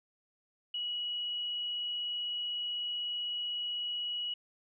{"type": "tone", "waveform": "sine", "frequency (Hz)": 2919, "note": "F#7", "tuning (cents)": -24, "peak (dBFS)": -33, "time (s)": [0.74, 4.34], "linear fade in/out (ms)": 5, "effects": []}